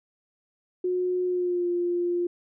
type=tone with pitch glide; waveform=sine; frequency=362.9 to 350.3 Hz; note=F#4 to F4; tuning=-34 to +5 cents; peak=-23 dBFS; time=0.84-2.27 s; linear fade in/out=5 ms; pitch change=-61 cents; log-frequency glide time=1.25-1.68 s; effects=none